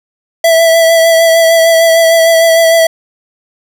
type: tone with vibrato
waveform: square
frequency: 659.3 Hz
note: E5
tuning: in tune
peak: -5 dBFS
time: 0.44-2.87 s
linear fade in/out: 5 ms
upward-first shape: sine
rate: 6.6 Hz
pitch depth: 21 cents each way
effects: none